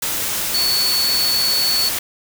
sine tone in noise, 4435 Hz, C#8, in tune, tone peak -16 dBFS, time 0.54-1.89 s, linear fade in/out 5 ms, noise white, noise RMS -22 dBFS, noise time 0.02-1.99 s, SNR +3 dB, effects none

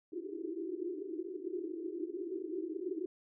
pink band-pass noise, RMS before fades -40 dBFS, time 0.12-3.06 s, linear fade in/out 2 ms, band 320 to 390 Hz, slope 96 dB/octave, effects none

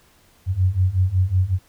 sine beating tone pair, 89.9 / 95.3 Hz, F#2 / G2, -49 / -48 cents, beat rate 5.4 Hz, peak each -20 / -18 dBFS, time 0.46-1.59 s, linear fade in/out 50 ms, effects pink hiss -56 dBFS RMS until 1.68 s

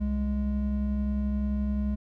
triangle tone pair together, 65.42 / 207.7 Hz, C2 / G#3, 0 / 0 cents, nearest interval octave + minor sixth, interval 2000 cents, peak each -26 dBFS, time 0-1.96 s, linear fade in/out 20 ms, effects none

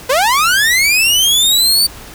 sawtooth linear sweep, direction up, 479.7 to 4615 Hz, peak -6 dBFS, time 0.09-1.87 s, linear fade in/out 10 ms, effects added 49 Hz sine -41 dBFS peak until 2.14 s + pink hiss -34 dBFS RMS until 2.14 s

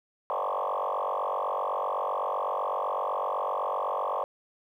sine tone with frequency modulation, 830.6 Hz, G#5, in tune, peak -26 dBFS, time 0.3-4.24 s, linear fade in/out 0 ms, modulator 47.9 Hz, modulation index 6.7, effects tanh soft clip ceiling -22 dBFS + 11-bit

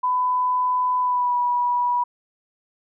sine tone with pitch glide, 1001 to 974.8 Hz, B5 to B5, +23 to -23 cents, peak -18 dBFS, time 0.03-2.04 s, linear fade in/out 10 ms, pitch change -46 cents, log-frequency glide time 1-1.37 s, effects none

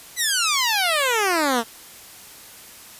10% pulse exponential sweep, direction down, 2038 to 220 Hz, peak -10 dBFS, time 0.16-1.64 s, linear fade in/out 50 ms, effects white hiss -43 dBFS RMS until 2.99 s + resampled to 32000 Hz

